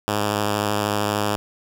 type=tone with vibrato; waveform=5% pulse; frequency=103.83 Hz; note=G#2; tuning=in tune; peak=-9 dBFS; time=0.08-1.36 s; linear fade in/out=0 ms; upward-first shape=sine; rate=13 Hz; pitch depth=15 cents each way; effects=none